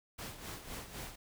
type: noise with tremolo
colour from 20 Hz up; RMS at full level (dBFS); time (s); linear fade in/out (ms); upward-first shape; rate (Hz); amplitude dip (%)
pink; -43; 0.18-1.16; 10; sine; 3.9; 65
effects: none